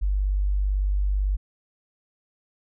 sine tone, 49 Hz, G1, in tune, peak -20 dBFS, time 0.01-1.37 s, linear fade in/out 20 ms, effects none

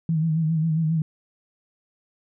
sine tone with vibrato, 160 Hz, D#3, 49 cents sharp, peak -19 dBFS, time 0.09-1.02 s, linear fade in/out 2 ms, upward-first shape sine, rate 7.4 Hz, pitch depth 58 cents each way, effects none

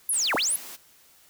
sine linear two-way sweep, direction down then up, 11580 to 195.1 to 11580 Hz, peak -22 dBFS, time 0.09-0.56 s, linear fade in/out 2 ms, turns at 0.35 s
white high-pass noise, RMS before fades -41 dBFS, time 0.12-0.77 s, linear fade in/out 20 ms, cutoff 160 Hz, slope 48 dB/octave
effects white hiss -57 dBFS RMS until 1.29 s

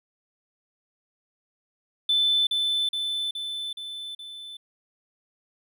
triangle tone with echo, 3520 Hz, A7, in tune, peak -16 dBFS, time 2.09-2.47 s, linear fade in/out 5 ms, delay 420 ms, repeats 5, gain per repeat -4 dB, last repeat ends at 4.57 s, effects tanh soft clip ceiling -16 dBFS

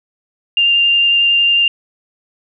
sine tone with vibrato, 2794 Hz, F7, in tune, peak -9 dBFS, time 0.57-1.68 s, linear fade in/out 2 ms, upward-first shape sine, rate 11 Hz, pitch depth 8 cents each way, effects none

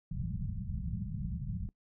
white low-pass noise, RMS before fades -37 dBFS, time 0.11-1.69 s, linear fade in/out 2 ms, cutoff 200 Hz, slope 96 dB/octave, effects noise-tail reverb RT60 0.1 s tail -21 dB re dry

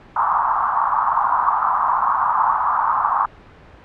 white band-pass noise, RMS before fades -18 dBFS, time 0.16-3.26 s, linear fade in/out 5 ms, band 860 to 1200 Hz, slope 48 dB/octave, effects pink hiss -44 dBFS RMS until 3.84 s + low-pass 2000 Hz 12 dB/octave

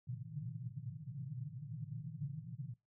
white band-pass noise, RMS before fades -45 dBFS, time 0.07-2.74 s, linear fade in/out 20 ms, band 110 to 160 Hz, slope 96 dB/octave, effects noise-tail reverb RT60 0.2 s tail -20 dB re dry

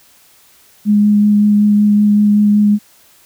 sine tone with vibrato, 207.7 Hz, G#3, in tune, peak -7 dBFS, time 0.85-2.79 s, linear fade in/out 50 ms, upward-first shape sine, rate 5.3 Hz, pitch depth 11 cents each way, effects white hiss -48 dBFS RMS until 3.25 s

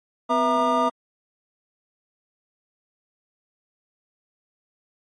triangle tone cluster, 253.6 / 486 / 661 / 943 / 1207 Hz, B3 / B4 / E5 / A#5 / D6, +46 / -28 / +5 / +20 / +47 cents, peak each -24 / -26 / -22 / -22 / -21 dBFS, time 0.29-0.9 s, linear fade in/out 20 ms, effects MP3 48 kbps

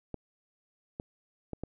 clicks, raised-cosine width 2 ms, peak -23 dBFS, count 4, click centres 0.143 / 0.999 / 1.533 / 1.636 s, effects none

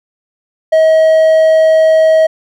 triangle tone, 637 Hz, D#5, 41 cents sharp, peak -3 dBFS, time 0.72-2.27 s, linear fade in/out 10 ms, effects none

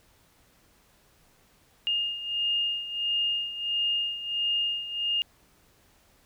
sine beating tone pair, 2831 / 2832.5 Hz, F7 / F7, +23 / +24 cents, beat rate 1.5 Hz, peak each -27 / -32 dBFS, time 1.87-5.22 s, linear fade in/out 0 ms, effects pink hiss -62 dBFS RMS until 6.25 s

